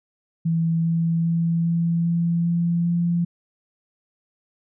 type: tone with pitch steps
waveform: sine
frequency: 164.81 / 165.96 / 167.11 / 168.27 / 169.44 / 170.62 / 171.81 Hz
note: E3 / E3 / E3 / E3 / E3 / F3 / F3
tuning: 0 / +12 / +24 / +36 / +48 / -40 / -28 cents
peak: -18 dBFS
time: 0.45-3.25 s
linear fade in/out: 10 ms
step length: 400 ms
effects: none